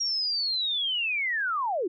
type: linear sweep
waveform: sine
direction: down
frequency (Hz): 5660 to 312.3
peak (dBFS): -25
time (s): 0-1.88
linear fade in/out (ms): 10
effects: none